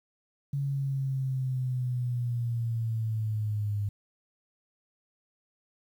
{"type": "linear sweep", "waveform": "sine", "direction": "down", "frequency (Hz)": [140.8, 101.6], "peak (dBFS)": -27, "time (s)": [0.53, 3.89], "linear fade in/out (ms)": 5, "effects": ["10-bit"]}